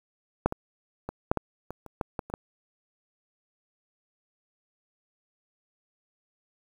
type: clicks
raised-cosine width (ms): 1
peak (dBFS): -7 / -17 / -19 / -7 / -12 / -22 / -29 / -14 / -16 / -28 / -15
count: 11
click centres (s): 0.46 / 0.524 / 1.09 / 1.315 / 1.373 / 1.706 / 1.863 / 2.012 / 2.192 / 2.3 / 2.339
effects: 8-bit